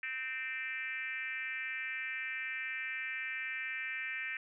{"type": "tone with frequency modulation", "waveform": "sine", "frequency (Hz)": 2086, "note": "C7", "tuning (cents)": -6, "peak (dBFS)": -36, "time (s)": [0.03, 4.37], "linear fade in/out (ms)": 2, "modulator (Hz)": 265, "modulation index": 1.8, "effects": []}